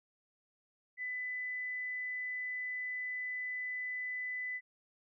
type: tone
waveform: sine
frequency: 2000 Hz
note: B6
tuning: 21 cents sharp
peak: -36 dBFS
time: 0.97-4.61 s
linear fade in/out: 50 ms
effects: none